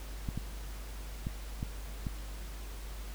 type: clicks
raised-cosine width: 5 ms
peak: -22 dBFS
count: 5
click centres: 0.288 / 0.376 / 1.269 / 1.629 / 2.068 s
effects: added 50 Hz sine -40 dBFS peak until 3.14 s + pink hiss -50 dBFS RMS until 3.14 s